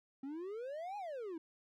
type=exponential two-way sweep; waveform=triangle; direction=up then down; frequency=261.6 to 846 to 310.6 Hz; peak=-39 dBFS; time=0.23-1.38 s; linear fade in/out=5 ms; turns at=0.97 s; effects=none